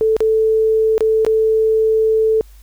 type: tone with dropouts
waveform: sine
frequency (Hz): 440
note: A4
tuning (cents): 0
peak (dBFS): -11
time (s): 0.01-2.41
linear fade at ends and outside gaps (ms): 0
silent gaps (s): 0.166-0.205 / 0.98-1.007 / 1.249-1.265
effects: added 50 Hz sine -39 dBFS peak until 2.62 s + white hiss -53 dBFS RMS until 2.62 s